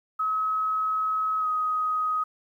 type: tone with pitch glide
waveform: sine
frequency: 1280 to 1255.8 Hz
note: D#6 to D#6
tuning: +49 to +16 cents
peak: -23 dBFS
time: 0.19-2.24 s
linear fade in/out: 10 ms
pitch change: -33 cents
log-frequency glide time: 1.39-1.47 s
effects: 10-bit